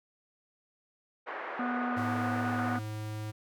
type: band-pass noise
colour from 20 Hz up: white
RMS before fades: -39 dBFS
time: 1.26-2.78 s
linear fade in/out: 20 ms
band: 390 to 1700 Hz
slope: 24 dB/octave
type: harmonic tone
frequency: 245.6 Hz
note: B3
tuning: 9 cents flat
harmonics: 1 / 3 / 5 / 6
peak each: -32 / -37 / -39 / -40 dBFS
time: 1.59-2.79 s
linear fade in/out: 5 ms
type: tone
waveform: square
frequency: 107.4 Hz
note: A2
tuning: 41 cents flat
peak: -36 dBFS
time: 1.96-3.32 s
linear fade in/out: 20 ms
effects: none